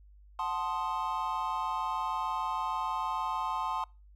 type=chord; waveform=triangle; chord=F# diminished seventh; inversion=none; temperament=equal; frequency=740 / 880 / 1046.5 / 1244.5 Hz; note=F#5 / A5 / C6 / Eb6; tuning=0 / 0 / 0 / 0 cents; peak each=-38 / -33 / -32 / -37 dBFS; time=0.39-3.84 s; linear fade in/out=2 ms; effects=noise-tail reverb RT60 0.3 s tail -26 dB re dry + added 50 Hz sine -53 dBFS peak until 4.15 s